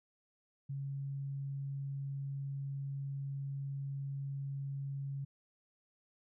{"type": "tone", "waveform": "sine", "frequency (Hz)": 138.4, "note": "C#3", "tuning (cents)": -2, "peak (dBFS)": -37, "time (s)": [0.69, 5.25], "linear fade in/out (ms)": 10, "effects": []}